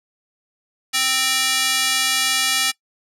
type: tone with high-pass filter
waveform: square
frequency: 261.6 Hz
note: C4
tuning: in tune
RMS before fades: -19 dBFS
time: 0.93-2.72 s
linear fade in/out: 20 ms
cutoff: 2500 Hz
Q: 0.77
effects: noise-tail reverb RT60 0.1 s tail -22 dB re dry + low-pass 12000 Hz 12 dB/octave